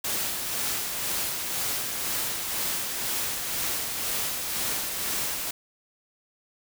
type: noise with tremolo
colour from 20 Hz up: white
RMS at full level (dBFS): -28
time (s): 0.04-5.51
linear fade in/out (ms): 5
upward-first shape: sine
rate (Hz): 2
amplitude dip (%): 35
effects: none